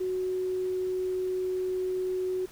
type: tone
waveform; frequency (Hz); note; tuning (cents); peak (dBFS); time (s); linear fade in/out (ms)
sine; 370; F#4; 0; -27; 0-2.46; 10
effects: pink hiss -52 dBFS RMS until 2.51 s